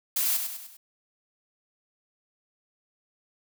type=noise with echo; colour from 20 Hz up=blue; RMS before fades=-26 dBFS; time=0.16-0.37 s; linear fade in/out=5 ms; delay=100 ms; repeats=4; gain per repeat=-6 dB; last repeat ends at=0.77 s; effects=none